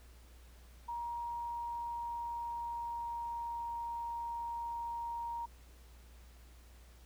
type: tone with pitch glide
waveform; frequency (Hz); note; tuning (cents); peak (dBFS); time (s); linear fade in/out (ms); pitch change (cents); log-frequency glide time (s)
sine; 945 to 937.4; A#5 to A#5; +23 to +9; -37; 0.88-5.46; 10; -14; 1.06-3.82
effects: added 60 Hz sine -55 dBFS peak until 7.05 s + pink hiss -64 dBFS RMS until 7.05 s

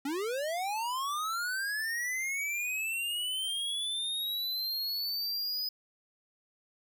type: linear sweep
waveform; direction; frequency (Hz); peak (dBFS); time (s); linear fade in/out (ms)
square; up; 264.7 to 5020; -32; 0.05-5.69; 5
effects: none

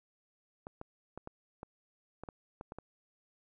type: clicks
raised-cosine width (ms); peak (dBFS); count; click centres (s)
1; -29; 10; 0.669 / 0.814 / 1.176 / 1.274 / 1.631 / 2.236 / 2.288 / 2.611 / 2.721 / 2.786
effects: none

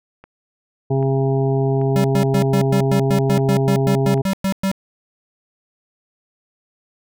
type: click train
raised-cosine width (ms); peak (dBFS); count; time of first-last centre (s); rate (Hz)
0.5; -26; 6; 0.24-4.177; 1.27
type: harmonic tone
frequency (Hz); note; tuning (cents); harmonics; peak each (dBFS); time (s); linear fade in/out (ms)
135; C#3; -45; 1 / 2 / 3 / 5 / 6 / 7; -17 / -25 / -20 / -28 / -31 / -38; 0.9-4.22; 10
type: tone bursts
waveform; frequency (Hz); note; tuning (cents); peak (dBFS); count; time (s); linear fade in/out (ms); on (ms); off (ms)
square; 193.1; G3; -26; -17; 15; 1.96-4.715; 0; 81; 110
effects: none

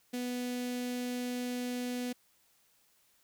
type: tone with notch filter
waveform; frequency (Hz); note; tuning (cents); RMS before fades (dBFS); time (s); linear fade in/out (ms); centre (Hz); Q
sawtooth; 246.9; B3; 0; -36; 0.13-2.13; 10; 1100; 0.81
effects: white hiss -69 dBFS RMS until 3.23 s

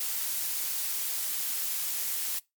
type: noise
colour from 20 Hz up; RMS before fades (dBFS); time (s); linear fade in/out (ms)
blue; -31; 0-2.39; 5
effects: noise-tail reverb RT60 0.2 s tail -22 dB re dry + MP3 96 kbps

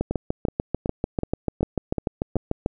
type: two click trains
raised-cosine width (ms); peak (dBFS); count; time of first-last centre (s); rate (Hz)
2; -9 / -11; 19 / 7; 0.01-2.661 / 0.11-2.357; 6.79 / 2.67
effects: none

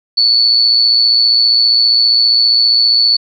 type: tone with amplitude modulation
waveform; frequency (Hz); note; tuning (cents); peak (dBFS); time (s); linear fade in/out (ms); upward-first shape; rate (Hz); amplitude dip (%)
sine; 4450; C#8; +6; -5; 0.17-3.17; 10; sine; 115; 50
effects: none

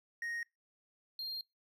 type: tone pair in turn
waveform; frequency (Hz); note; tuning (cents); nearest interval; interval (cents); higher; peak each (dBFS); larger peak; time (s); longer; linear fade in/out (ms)
triangle; 1867 / 4207; A#6 / C8; +2 / +9; octave + major second; 1407; second; -35 / -37; first; 0.22-0.43 / 1.19-1.41; second; 2
effects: noise-tail reverb RT60 0.2 s tail -24 dB re dry

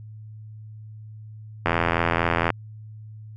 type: click train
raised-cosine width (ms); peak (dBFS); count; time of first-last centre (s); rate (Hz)
0.5; -5; 72; 1.66-2.503; 84.2
effects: added 108 Hz sine -38 dBFS peak until 3.36 s

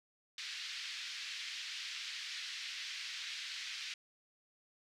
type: band-pass noise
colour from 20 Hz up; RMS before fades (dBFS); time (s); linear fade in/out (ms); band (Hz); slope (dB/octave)
white; -44; 0.38-3.94; 2; 1800 to 4800; 24
effects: none

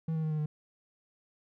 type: tone with pitch steps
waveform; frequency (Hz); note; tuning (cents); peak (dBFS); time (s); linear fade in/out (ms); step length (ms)
triangle; 161.4 / 158.81 / 156.26 / 153.76 / 151.29; E3 / D#3 / D#3 / D#3 / D#3; -36 / +36 / +8 / -20 / -48; -27; 0.08-0.46; 5; 76
effects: none

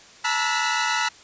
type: tone cluster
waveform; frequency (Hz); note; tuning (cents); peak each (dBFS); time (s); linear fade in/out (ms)
sawtooth; 873 / 952 / 1324 / 1451 / 1990; A5 / A#5 / E6 / F#6 / B6; -14 / +36 / +7 / -34 / +13; -24; 0.24-1.09; 10
effects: white hiss -48 dBFS RMS until 1.23 s + resampled to 16000 Hz

